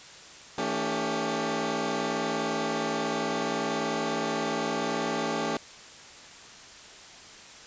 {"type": "tone cluster", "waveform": "15% pulse", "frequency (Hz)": [161.8, 222.3, 282.1, 394.6], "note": ["E3", "A3", "C#4", "G4"], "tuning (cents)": [-32, 18, 30, 11], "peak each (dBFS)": [-31, -26, -26, -26], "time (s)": [0.58, 5.57], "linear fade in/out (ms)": 2, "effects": ["white hiss -47 dBFS RMS until 7.66 s", "resampled to 16000 Hz"]}